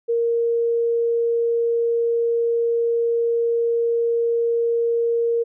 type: tone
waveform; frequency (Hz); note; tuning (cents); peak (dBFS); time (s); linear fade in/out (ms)
sine; 466.2; A#4; 0; -17; 0.08-5.44; 20
effects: none